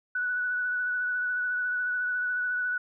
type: tone with vibrato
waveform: sine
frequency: 1480 Hz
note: F#6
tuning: in tune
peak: -26 dBFS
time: 0.15-2.78 s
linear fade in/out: 5 ms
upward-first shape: triangle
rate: 14 Hz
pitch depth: 23 cents each way
effects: none